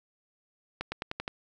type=accelerating click train; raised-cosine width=0.3 ms; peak=-17 dBFS; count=6; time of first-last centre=0.81-1.279 s; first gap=110 ms; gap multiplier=0.92; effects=none